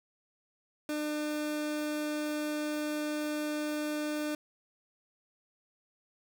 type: tone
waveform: 30% pulse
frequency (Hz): 300.7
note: D4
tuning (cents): +41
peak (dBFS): -29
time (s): 0.89-4.35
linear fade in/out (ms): 2
effects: none